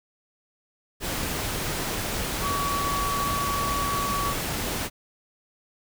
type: tone in noise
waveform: sine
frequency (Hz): 1133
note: C#6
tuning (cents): +37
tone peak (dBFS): -26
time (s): 2.41-4.35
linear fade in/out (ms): 50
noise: pink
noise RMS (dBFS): -29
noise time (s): 1-4.9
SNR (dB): 0
effects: none